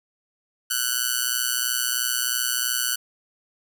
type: tone with amplitude modulation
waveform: 5% pulse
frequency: 1490 Hz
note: F#6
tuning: 12 cents sharp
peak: -7 dBFS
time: 0.7-2.96 s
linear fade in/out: 10 ms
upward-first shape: sine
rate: 123 Hz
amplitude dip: 85%
effects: none